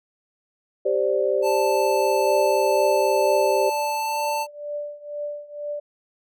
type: chord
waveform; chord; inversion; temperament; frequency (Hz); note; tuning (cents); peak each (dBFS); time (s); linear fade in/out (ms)
sine; G suspended fourth; none; equal; 392 / 523.3 / 587.3; G4 / C5 / D5; 0 / 0 / 0; -23; 0.85-3.7; 10
type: tone with pitch glide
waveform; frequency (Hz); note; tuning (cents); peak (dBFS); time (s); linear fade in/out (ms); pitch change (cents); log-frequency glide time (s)
square; 880 to 888.7; A5 to A5; 0 to +17; -24; 1.42-4.47; 50; +17; 3.95-4.19
type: tone with tremolo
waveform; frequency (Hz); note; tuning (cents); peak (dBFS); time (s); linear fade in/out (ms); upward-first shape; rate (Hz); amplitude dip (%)
sine; 587.3; D5; 0; -25; 2.26-5.8; 10; triangle; 2.1; 90
effects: none